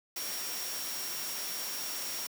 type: tone in noise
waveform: sine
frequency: 5588 Hz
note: F8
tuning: in tune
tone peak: -40 dBFS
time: 0.16-2.27 s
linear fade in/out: 5 ms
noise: white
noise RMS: -38 dBFS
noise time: 0.16-2.27 s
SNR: -5 dB
effects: high-pass 200 Hz 12 dB/octave